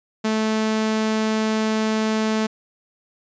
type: tone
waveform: sawtooth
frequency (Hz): 218.3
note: A3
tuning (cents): -13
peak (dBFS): -15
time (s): 0.24-2.47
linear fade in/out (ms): 10
effects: resampled to 16000 Hz